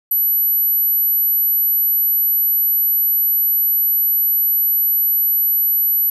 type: tone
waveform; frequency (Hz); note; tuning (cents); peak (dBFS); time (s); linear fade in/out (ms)
sine; 11840; F#9; 0; -13; 0.11-6.1; 5
effects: none